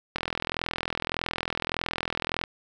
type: click train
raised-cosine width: 0.3 ms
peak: -11 dBFS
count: 96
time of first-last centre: 0.16-2.438 s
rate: 41.7 Hz
effects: none